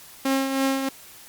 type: tone with tremolo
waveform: sawtooth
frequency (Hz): 269.2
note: C4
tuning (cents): +49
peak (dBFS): -15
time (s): 0.25-0.89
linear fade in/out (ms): 5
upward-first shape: triangle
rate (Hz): 3.1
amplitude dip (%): 55
effects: white hiss -46 dBFS RMS until 1.28 s + Opus 48 kbps